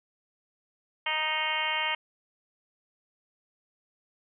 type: harmonic tone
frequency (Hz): 311.1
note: D#4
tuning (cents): 0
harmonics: 2 / 3 / 4 / 5 / 6 / 7 / 8 / 9 / 10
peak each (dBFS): -41 / -33 / -38 / -41 / -35 / -32 / -38 / -34 / -35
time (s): 1.06-1.95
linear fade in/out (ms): 5
effects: none